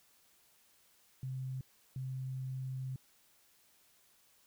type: tone bursts at uneven times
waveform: sine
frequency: 130.81 Hz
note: C3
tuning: in tune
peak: -37 dBFS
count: 2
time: 1.23-1.61 / 1.96-2.96 s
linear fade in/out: 2 ms
effects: white hiss -68 dBFS RMS until 4.46 s